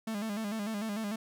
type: tone with vibrato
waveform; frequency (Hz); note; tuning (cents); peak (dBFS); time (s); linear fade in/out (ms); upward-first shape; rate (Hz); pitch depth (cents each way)
45% pulse; 212.7; G#3; +42; -33; 0.07-1.16; 5; square; 6.7; 77
effects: none